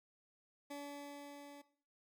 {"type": "tone with level ramp", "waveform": "20% pulse", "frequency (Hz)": 286.3, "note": "D4", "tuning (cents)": -44, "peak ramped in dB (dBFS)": [-39, -48], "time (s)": [0.7, 1.62], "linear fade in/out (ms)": 10, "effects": ["noise-tail reverb RT60 0.5 s tail -17 dB re dry"]}